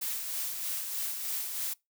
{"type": "noise with tremolo", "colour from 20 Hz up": "blue", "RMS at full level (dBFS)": -33, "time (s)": [0.01, 1.74], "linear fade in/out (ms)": 10, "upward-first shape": "sine", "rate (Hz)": 3.2, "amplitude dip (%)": 40, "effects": ["noise-tail reverb RT60 0.2 s tail -24 dB re dry"]}